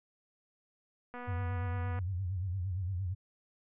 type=click train; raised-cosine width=0.5 ms; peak=-29 dBFS; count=209; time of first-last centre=1.14-1.989 s; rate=245 Hz
type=tone with vibrato; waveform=sine; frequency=92.5 Hz; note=F#2; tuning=in tune; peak=-32 dBFS; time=1.27-3.15 s; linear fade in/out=20 ms; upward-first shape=sine; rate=8.7 Hz; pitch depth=120 cents each way
effects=low-pass 2000 Hz 12 dB/octave